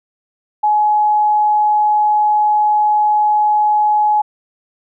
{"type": "tone", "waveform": "sine", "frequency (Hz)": 844, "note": "G#5", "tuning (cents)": 28, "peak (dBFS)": -10, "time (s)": [0.63, 4.22], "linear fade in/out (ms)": 10, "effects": []}